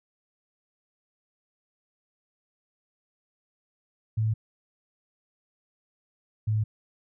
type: tone pair in turn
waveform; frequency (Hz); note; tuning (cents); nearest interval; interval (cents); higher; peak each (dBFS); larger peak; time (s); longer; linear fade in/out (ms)
sine; 109.9 / 107.95; A2 / A2; -2 / -33; unison; 31; first; -22; neither; 4.17-4.34 / 6.47-6.64; neither; 10
effects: none